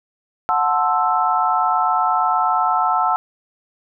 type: chord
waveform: sine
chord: F# half-diminished seventh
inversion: none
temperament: equal with one note detuned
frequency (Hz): 731.5 / 880 / 1046.5 / 1318.5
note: F#5 / A5 / C6 / E6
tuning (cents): -20 / 0 / 0 / 0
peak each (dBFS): -20 / -20 / -24 / -19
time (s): 0.49-3.16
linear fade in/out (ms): 0
effects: none